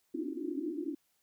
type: band-pass noise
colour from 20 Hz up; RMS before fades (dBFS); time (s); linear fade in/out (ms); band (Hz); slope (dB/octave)
pink; -37; 0.14-0.95; 5; 270 to 350; 96
effects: white hiss -75 dBFS RMS until 1.22 s